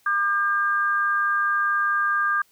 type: tone pair together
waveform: sine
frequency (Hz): 1200 / 1604.6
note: D6 / G6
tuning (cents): +37 / +40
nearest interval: perfect fourth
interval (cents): 503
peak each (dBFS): -22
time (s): 0.06-2.42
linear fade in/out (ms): 5
effects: white hiss -61 dBFS RMS until 2.51 s